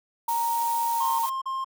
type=tone with pitch glide; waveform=sine; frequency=932.3 to 921.1 Hz; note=A#5 to A#5; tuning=0 to -21 cents; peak=-23 dBFS; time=0.28-1.26 s; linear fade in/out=5 ms; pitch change=-21 cents; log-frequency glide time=0.9-1.08 s
type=noise; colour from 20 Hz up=blue; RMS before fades=-35 dBFS; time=0.28-1.3 s; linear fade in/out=10 ms
type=tone bursts; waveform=triangle; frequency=1061 Hz; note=C6; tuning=24 cents sharp; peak=-25 dBFS; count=3; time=1-1.646 s; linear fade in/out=10 ms; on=190 ms; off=38 ms
effects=none